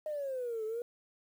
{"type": "exponential two-way sweep", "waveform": "sine", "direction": "down then up", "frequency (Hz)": [622.3, 429.3, 485], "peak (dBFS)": -33, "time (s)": [0.06, 0.82], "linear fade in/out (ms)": 2, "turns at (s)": 0.65, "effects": ["tanh soft clip ceiling -30 dBFS", "10-bit"]}